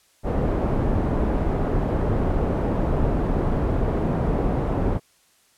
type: low-pass noise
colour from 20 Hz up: pink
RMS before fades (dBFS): -22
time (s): 0.23-5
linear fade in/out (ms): 50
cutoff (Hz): 670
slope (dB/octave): 12
effects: white hiss -60 dBFS RMS until 5.57 s + low-pass 11000 Hz 12 dB/octave